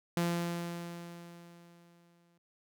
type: tone with exponential decay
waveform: sawtooth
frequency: 171.7 Hz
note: F3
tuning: 29 cents flat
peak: -24 dBFS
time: 0.17-2.38 s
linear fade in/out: 2 ms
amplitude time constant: 480 ms
effects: none